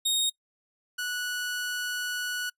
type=tone pair in turn; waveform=sawtooth; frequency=3729 / 1473 Hz; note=A#7 / F#6; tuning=0 / -8 cents; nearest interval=octave + major third; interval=1608 cents; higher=first; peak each=-20 / -26 dBFS; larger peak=first; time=0.05-0.3 / 0.98-2.5 s; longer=second; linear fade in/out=10 ms; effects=noise-tail reverb RT60 0.1 s tail -25 dB re dry + resampled to 32000 Hz